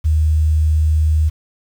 sine tone, 77.78 Hz, D#2, in tune, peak -11 dBFS, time 0.04-1.3 s, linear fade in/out 20 ms, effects 7-bit

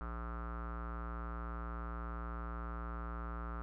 square tone with low-pass filter, 58.27 Hz, A#1, in tune, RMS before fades -42 dBFS, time 0.01-3.62 s, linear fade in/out 0 ms, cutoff 1300 Hz, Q 8.1, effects none

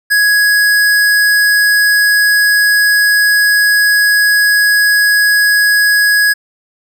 square tone, 1667 Hz, G#6, 6 cents sharp, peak -8 dBFS, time 0.1-6.34 s, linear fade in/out 20 ms, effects none

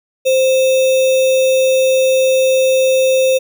sine tone with sample-and-hold, 523.3 Hz, C5, in tune, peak -9 dBFS, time 0.25-3.39 s, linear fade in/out 20 ms, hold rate 3150 Hz, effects none

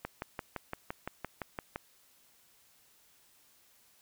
click train, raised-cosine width 0.5 ms, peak -21 dBFS, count 11, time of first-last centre 0.05-1.759 s, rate 5.85 Hz, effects white hiss -65 dBFS RMS until 4.01 s

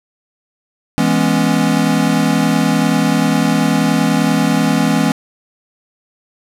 square chord, C# minor seventh, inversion first, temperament equal, 164.81 / 207.7 / 246.9 / 277.2 Hz, E3 / G#3 / B3 / C#4, 0 / 0 / 0 / 0 cents, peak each -18 dBFS, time 0.98-5.12 s, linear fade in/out 0 ms, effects low-pass 12000 Hz 12 dB/octave

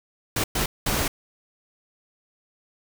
pink noise bursts at uneven times, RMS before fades -24 dBFS, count 3, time 0.36-0.44 / 0.55-0.66 / 0.86-1.08 s, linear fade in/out 5 ms, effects none

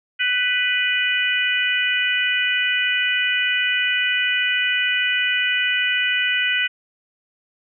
harmonic tone with a mistuned harmonic, 493.9 Hz, B4, in tune, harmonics 3 / 4 / 5 / 6, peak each -23 / -23 / -23 / -23 dBFS, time 0.19-6.68 s, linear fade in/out 20 ms, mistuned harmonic 3, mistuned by +20 cents, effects none

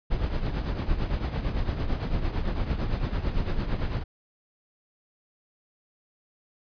brown noise with tremolo, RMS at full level -24 dBFS, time 0.1-4.04 s, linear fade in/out 20 ms, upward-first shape triangle, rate 8.9 Hz, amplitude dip 70%, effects resampled to 11025 Hz

